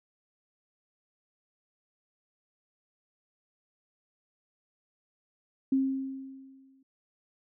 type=tone with exponential decay; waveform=sine; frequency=267.4 Hz; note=C4; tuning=38 cents sharp; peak=-21 dBFS; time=5.72-6.83 s; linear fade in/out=5 ms; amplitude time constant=240 ms; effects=none